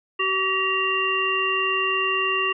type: harmonic tone with a mistuned harmonic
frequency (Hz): 381.2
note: G4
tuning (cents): -48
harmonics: 1 / 3 / 5 / 7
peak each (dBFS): -28 / -25 / -29 / -23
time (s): 0.19-2.53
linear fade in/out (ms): 10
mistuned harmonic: 7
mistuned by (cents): +69
effects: none